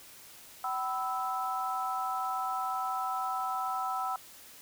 sine tone cluster, 763 / 996 / 1311 Hz, G5 / B5 / E6, -47 / +14 / -10 cents, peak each -34 / -37 / -34 dBFS, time 0.64-4.16 s, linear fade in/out 2 ms, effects white hiss -52 dBFS RMS until 4.61 s

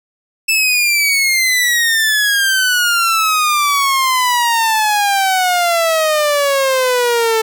sawtooth exponential sweep, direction down, 2644 to 440 Hz, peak -8 dBFS, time 0.48-7.42 s, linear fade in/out 10 ms, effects none

